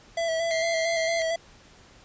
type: tone with vibrato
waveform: square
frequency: 659.3 Hz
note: E5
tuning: in tune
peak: -25 dBFS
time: 0.17-1.36 s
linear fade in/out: 5 ms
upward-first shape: square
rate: 4.4 Hz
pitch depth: 25 cents each way
type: tone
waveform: sawtooth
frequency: 2093 Hz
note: C7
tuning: in tune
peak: -26 dBFS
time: 0.51-1.22 s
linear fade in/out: 0 ms
effects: pink hiss -53 dBFS RMS until 2.04 s + resampled to 16000 Hz